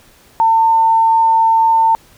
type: tone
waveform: sine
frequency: 901 Hz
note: A5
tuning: 41 cents sharp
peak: -8 dBFS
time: 0.4-1.95 s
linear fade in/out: 0 ms
effects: pink hiss -47 dBFS RMS until 2.17 s